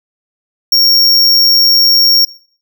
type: tone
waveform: square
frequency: 5530 Hz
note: F8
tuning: 18 cents flat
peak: -6 dBFS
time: 0.72-2.25 s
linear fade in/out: 5 ms
effects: noise-tail reverb RT60 0.5 s tail -20 dB re dry